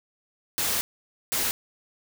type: noise bursts at uneven times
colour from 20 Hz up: white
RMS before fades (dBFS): -26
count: 2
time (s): 0.58-0.81 / 1.32-1.51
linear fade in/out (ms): 0
effects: none